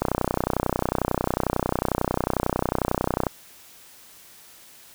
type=click train; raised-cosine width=1 ms; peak=-7 dBFS; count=102; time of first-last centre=0.02-3.268 s; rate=31.1 Hz; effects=white hiss -49 dBFS RMS until 4.94 s